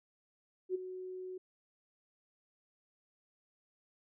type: tone with ADSR envelope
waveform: sine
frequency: 370 Hz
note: F#4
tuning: in tune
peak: -29 dBFS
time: 0.69-1.38 s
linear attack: 58 ms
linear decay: 14 ms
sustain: -12 dB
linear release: 7 ms
effects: none